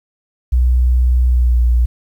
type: tone with pitch glide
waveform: sine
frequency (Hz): 62 to 60.03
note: B1 to B1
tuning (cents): +7 to -48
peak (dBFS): -9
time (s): 0.52-1.86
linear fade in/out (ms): 10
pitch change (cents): -55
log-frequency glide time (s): 1.28-1.6
effects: 8-bit